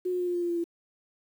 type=tone with pitch steps; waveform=sine; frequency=364 / 360.4 / 356.9 / 353.4 / 350 / 346.6 / 343.2 / 339.8 Hz; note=F#4 / F#4 / F4 / F4 / F4 / F4 / F4 / F4; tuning=-28 / -45 / +38 / +21 / +4 / -13 / -30 / -47 cents; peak=-26 dBFS; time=0.05-0.642 s; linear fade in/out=10 ms; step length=74 ms; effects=9-bit